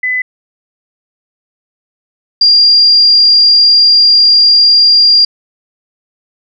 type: tone pair in turn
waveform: sine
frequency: 2008 / 4787 Hz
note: B6 / D8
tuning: +28 / +32 cents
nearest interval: octave + minor third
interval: 1504 cents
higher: second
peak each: -11 / -3 dBFS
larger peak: second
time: 0.03-0.22 / 2.41-5.25 s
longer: second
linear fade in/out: 5 ms
effects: none